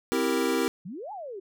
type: chord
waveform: square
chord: C dominant seventh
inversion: none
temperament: equal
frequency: 261.6 / 329.6 / 392 / 466.2 Hz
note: C4 / E4 / G4 / Bb4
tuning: 0 / 0 / 0 / 0 cents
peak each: -30 dBFS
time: 0.12-0.68 s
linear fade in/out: 0 ms
type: exponential two-way sweep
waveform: sine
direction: up then down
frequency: 157.5 to 880 to 365 Hz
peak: -35 dBFS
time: 0.85-1.4 s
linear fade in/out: 10 ms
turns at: 1.12 s
effects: none